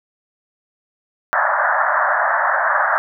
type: band-pass noise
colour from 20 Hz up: white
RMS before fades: -17 dBFS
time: 1.33-2.98 s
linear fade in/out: 0 ms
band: 580 to 1800 Hz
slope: 96 dB/octave
effects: none